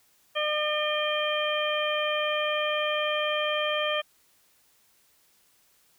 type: harmonic tone with a mistuned harmonic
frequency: 604 Hz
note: D5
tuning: 48 cents sharp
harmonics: 1 / 2 / 3 / 4 / 5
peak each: -28 / -32 / -34 / -33 / -31 dBFS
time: 0.35-4.02 s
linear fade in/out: 20 ms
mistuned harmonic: 5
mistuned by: +73 cents
effects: white hiss -64 dBFS RMS until 5.98 s